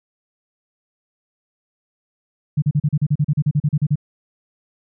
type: tone bursts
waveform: sine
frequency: 147.9 Hz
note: D3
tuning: 13 cents sharp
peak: -13 dBFS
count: 16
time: 2.57-3.957 s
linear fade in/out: 10 ms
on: 52 ms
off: 37 ms
effects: none